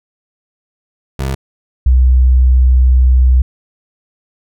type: tone pair in turn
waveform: 25% pulse / sine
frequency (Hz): 67 / 63.38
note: C2 / B1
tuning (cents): +42 / +46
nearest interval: minor second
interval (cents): 96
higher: first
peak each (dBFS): -12 / -5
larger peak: second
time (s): 1.19-1.35 / 1.86-3.42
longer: second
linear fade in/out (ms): 5
effects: none